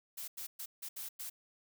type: noise bursts at uneven times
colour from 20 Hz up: blue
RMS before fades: -43 dBFS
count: 6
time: 0.17-0.28 / 0.37-0.47 / 0.59-0.66 / 0.82-0.89 / 0.96-1.09 / 1.19-1.3 s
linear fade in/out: 10 ms
effects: none